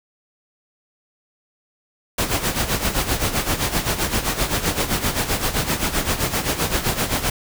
pink noise with tremolo, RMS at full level -19 dBFS, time 2.18-7.3 s, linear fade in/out 5 ms, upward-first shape sine, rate 7.7 Hz, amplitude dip 70%, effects none

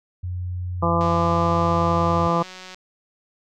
sine tone, 90 Hz, F#2, 47 cents flat, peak -25 dBFS, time 0.23-2.28 s, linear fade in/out 10 ms
harmonic tone, 169.4 Hz, E3, 48 cents sharp, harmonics 1 / 2 / 3 / 4 / 5 / 6 / 7, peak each -23 / -28 / -25 / -27 / -28 / -25 / -24 dBFS, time 0.82-2.43 s, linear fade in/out 10 ms
click train, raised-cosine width 0.2 ms, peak -22 dBFS, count 322, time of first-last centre 1.01-2.745 s, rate 185 Hz
effects none

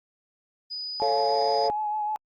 sine tone, 4966 Hz, D#8, 4 cents flat, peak -31 dBFS, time 0.7-1.69 s, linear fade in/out 20 ms
sine tone with vibrato, 847 Hz, G#5, 34 cents sharp, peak -25 dBFS, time 1-2.16 s, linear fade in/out 0 ms, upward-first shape triangle, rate 6.5 Hz, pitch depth 33 cents each way
sine chord, A augmented, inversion none, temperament equal with one note detuned, 442.8 / 554.4 / 698.5 Hz, A4 / C#5 / E#5, +11 / 0 / 0 cents, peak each -26 / -27 / -25 dBFS, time 1.02-1.7 s, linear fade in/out 0 ms
effects tanh soft clip ceiling -14 dBFS + Opus 32 kbps

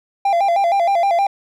triangle tone with vibrato, 737 Hz, F#5, 7 cents flat, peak -11 dBFS, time 0.25-1.27 s, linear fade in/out 5 ms, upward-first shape square, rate 6.4 Hz, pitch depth 130 cents each way, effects none

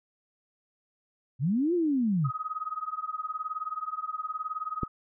sine linear two-way sweep, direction up then down, 116 to 361.3 to 116 Hz, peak -23 dBFS, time 1.39-2.31 s, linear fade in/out 50 ms, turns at 1.74 s
sine tone with tremolo, 1260 Hz, D#6, 21 cents sharp, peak -27 dBFS, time 2.24-4.88 s, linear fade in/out 20 ms, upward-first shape triangle, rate 19 Hz, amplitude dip 100%
click, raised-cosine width 3 ms, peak -17 dBFS, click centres 4.833 s
effects none

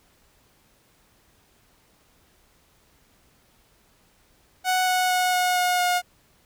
sawtooth tone with pitch steps, 740 / 735.3 / 730.7 / 726 / 721.4 / 716.9 Hz, F#5 / F#5 / F#5 / F#5 / F#5 / F5, 0 / -11 / -22 / -33 / -44 / +45 cents, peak -16 dBFS, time 4.64-6.02 s, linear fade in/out 50 ms, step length 230 ms, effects pink hiss -61 dBFS RMS until 6.45 s

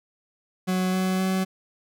40% pulse tone with pitch steps, 185 / 186.72 / 188.45 Hz, F#3 / F#3 / F#3, 0 / +16 / +32 cents, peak -21 dBFS, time 0.67-1.45 s, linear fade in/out 20 ms, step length 260 ms, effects none

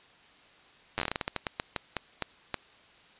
slowing click train, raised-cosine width 0.3 ms, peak -13 dBFS, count 18, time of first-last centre 0.98-2.543 s, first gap 9 ms, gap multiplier 1.25, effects white hiss -57 dBFS RMS until 3.19 s + resampled to 8000 Hz

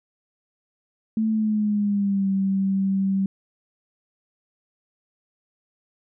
sine tone with pitch glide, 220 to 193.75 Hz, A3 to G3, 0 to -20 cents, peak -19 dBFS, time 1.17-3.26 s, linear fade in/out 2 ms, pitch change -220 cents, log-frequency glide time 1.29-2.29 s, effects none

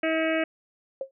harmonic tone, 320.8 Hz, E4, 47 cents flat, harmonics 1 / 2 / 4 / 5 / 6 / 7 / 8 / 9, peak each -27 / -26 / -37 / -34 / -35 / -33 / -36 / -40 dBFS, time 0.03-0.44 s, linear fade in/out 5 ms
sine tone with exponential decay, 537 Hz, C5, 45 cents sharp, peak -24 dBFS, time 1.01-1.11 s, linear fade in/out 2 ms, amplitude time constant 20 ms
effects none

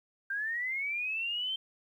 sine linear sweep, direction up, 1568 to 3136 Hz, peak -31 dBFS, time 0.3-1.56 s, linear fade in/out 5 ms, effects 11-bit

